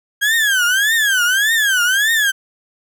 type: tone with vibrato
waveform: 35% pulse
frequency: 1613 Hz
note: G6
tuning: 49 cents sharp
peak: -11 dBFS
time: 0.21-2.32 s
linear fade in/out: 20 ms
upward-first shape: triangle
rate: 1.7 Hz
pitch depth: 250 cents each way
effects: none